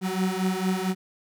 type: beating tone pair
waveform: 35% pulse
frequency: 185 / 189.4 Hz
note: F#3 / F#3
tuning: 0 / +41 cents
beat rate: 4.4 Hz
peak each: -25 dBFS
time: 0.01-0.95 s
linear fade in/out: 50 ms
effects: none